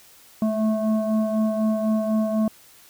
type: tone with frequency modulation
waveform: sine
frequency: 216.5 Hz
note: A3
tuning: 28 cents flat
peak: -19 dBFS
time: 0.42-2.48 s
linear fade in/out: 2 ms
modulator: 437 Hz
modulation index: 1
effects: white hiss -51 dBFS RMS until 2.89 s